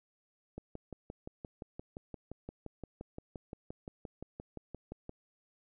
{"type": "click train", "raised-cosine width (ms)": 2, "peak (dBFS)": -29, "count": 27, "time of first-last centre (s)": [0.58, 5.094], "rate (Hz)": 5.76, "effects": []}